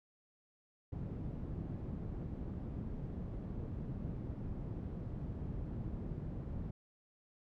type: low-pass noise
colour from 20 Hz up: white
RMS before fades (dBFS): -42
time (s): 0.92-6.71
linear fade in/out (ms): 5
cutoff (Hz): 170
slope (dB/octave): 12
effects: none